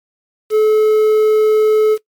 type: tone with quantisation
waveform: triangle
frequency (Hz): 431.1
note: A4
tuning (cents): -35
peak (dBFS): -6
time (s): 0.5-1.98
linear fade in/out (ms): 50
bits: 6
effects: noise-tail reverb RT60 0.1 s tail -20 dB re dry + MP3 96 kbps